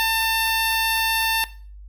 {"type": "tone with notch filter", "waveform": "5% pulse", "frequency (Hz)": 896, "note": "A5", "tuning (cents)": 31, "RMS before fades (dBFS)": -21, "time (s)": [0, 1.44], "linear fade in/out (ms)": 0, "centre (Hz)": 7300, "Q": 0.53, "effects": ["noise-tail reverb RT60 0.4 s tail -17 dB re dry", "added 50 Hz sine -38 dBFS peak until 1.88 s"]}